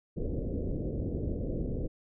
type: low-pass noise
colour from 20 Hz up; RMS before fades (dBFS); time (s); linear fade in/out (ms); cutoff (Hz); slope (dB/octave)
pink; -33; 0.16-1.88; 20; 540; 48
effects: none